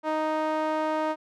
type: tone with band-pass filter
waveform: sawtooth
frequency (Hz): 311.1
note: D#4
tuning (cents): 0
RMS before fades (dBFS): -27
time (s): 0.03-1.16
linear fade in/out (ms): 50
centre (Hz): 830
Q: 1.6
effects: none